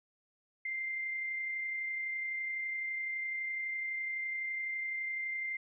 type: tone with amplitude modulation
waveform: sine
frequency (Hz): 2093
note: C7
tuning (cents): 0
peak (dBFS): -33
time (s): 0.65-5.57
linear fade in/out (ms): 5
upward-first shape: sine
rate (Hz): 31.9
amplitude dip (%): 25
effects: none